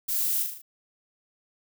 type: noise with echo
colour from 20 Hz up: violet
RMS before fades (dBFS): -28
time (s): 0.08-0.43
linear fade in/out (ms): 10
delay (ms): 38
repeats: 5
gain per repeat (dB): -4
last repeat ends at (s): 0.62
effects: none